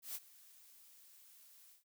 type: noise with ADSR envelope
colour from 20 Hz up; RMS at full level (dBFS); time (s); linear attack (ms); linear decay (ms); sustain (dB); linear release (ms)
blue; -42; 0.02-1.84; 130; 40; -20; 130
effects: none